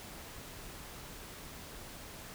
silence, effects pink hiss -48 dBFS RMS until 2.34 s

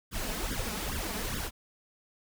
pink noise with flanger, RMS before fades -34 dBFS, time 0.11-1.51 s, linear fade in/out 50 ms, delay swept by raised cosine 0.57 to 4.77 ms, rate 2.4 Hz, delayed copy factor +1, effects none

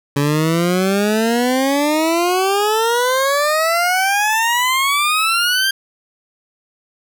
20% pulse exponential sweep, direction up, 140.5 to 1600 Hz, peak -9 dBFS, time 0.16-5.71 s, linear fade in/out 5 ms, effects none

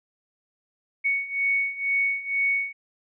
sine beating tone pair, 2223 / 2225.1 Hz, C#7 / C#7, +4 / +6 cents, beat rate 2.1 Hz, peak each -27 / -24 dBFS, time 1.04-2.73 s, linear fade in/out 20 ms, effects none

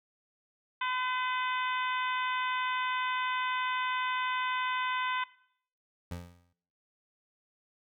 harmonic tone, 507 Hz, B4, 45 cents sharp, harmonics 2 / 3 / 4 / 5 / 6 / 7, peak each -32 / -36 / -38 / -40 / -42 / -43 dBFS, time 0.81-5.24 s, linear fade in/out 5 ms
25% pulse tone with exponential decay, 87.31 Hz, F2, in tune, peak -31 dBFS, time 6.11-6.53 s, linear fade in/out 5 ms, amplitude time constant 90 ms
effects noise-tail reverb RT60 0.6 s tail -18 dB re dry

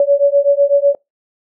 sine beating tone pair, 562 / 570 Hz, C#5 / C#5, +24 / +48 cents, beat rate 8 Hz, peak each -12 dBFS, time 0-0.95 s, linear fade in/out 2 ms, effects noise-tail reverb RT60 0.2 s tail -25 dB re dry

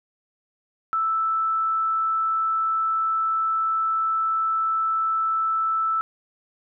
sine tone, 1318.5 Hz, E6, in tune, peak -20 dBFS, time 0.93-6.01 s, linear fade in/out 0 ms, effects none

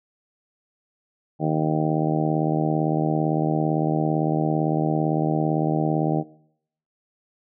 harmonic tone, 77.78 Hz, D#2, in tune, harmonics 2 / 3 / 4 / 5 / 6 / 7 / 8 / 9 / 10, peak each -23 / -30 / -26 / -31 / -32 / -34 / -30 / -33 / -30 dBFS, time 1.39-6.24 s, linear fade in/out 50 ms, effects noise-tail reverb RT60 0.7 s tail -20 dB re dry

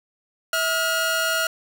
sawtooth tone pair together, 650 / 1423.4 Hz, E5 / F6, -24 / +33 cents, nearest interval octave + major second, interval 1357 cents, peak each -22 / -18 dBFS, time 0.53-1.47 s, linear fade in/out 2 ms, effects none

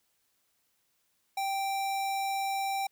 square tone, 783 Hz, G5, 2 cents flat, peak -30 dBFS, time 1.37-2.87 s, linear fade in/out 5 ms, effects white hiss -74 dBFS RMS until 2.91 s

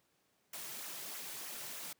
white noise with flanger, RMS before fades -45 dBFS, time 0.53-1.93 s, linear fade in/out 5 ms, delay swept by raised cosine 0.21 to 4.31 ms, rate 3.2 Hz, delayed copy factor -0.5, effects pink hiss -75 dBFS RMS until 1.99 s + high-pass 150 Hz 12 dB/octave

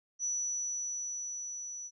sine tone with level ramp, 5920 Hz, F#8, in tune, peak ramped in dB -30 to -40 dBFS, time 0.19-1.91 s, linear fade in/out 50 ms, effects none

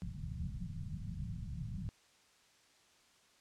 white low-pass noise, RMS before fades -42 dBFS, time 0.02-1.89 s, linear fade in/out 0 ms, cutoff 180 Hz, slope 48 dB/octave, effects white hiss -67 dBFS RMS until 3.4 s + low-pass 7000 Hz 12 dB/octave

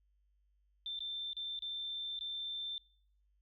sine tone with dropouts, 3562 Hz, A7, 21 cents sharp, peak -38 dBFS, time 0.86-2.78 s, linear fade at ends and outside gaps 1 ms, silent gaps 0.991-1.005 / 1.332-1.367 / 1.591-1.622 / 2.191-2.209 s, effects noise-tail reverb RT60 0.6 s tail -24 dB re dry + added 50 Hz sine -70 dBFS peak until 3.41 s

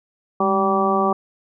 harmonic tone with a mistuned harmonic, 193.1 Hz, G3, 26 cents flat, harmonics 1 / 2 / 3 / 4 / 5 / 6, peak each -23 / -22 / -25 / -22 / -27 / -21 dBFS, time 0.4-1.13 s, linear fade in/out 5 ms, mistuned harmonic 1, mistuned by +78 cents, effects none

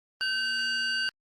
sine tone cluster, 1538 / 2837 / 4613 Hz, G6 / F7 / D8, -33 / +27 / -32 cents, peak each -27 / -31 / -30 dBFS, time 0.21-1.09 s, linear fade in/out 0 ms, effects tanh soft clip ceiling -22 dBFS + Opus 32 kbps

